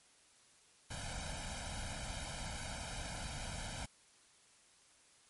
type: noise with comb filter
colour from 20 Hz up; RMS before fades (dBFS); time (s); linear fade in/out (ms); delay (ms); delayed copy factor
pink; -43; 0.9-3.86; 10; 1.3; +1
effects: white hiss -66 dBFS RMS until 5.29 s + MP3 48 kbps